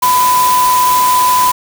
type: tone in noise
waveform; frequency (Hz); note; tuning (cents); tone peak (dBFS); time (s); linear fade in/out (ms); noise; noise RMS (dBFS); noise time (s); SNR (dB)
sine; 1000; B5; +21; -8; 0.02-1.52; 10; white; -18; 0.02-1.52; +7
effects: none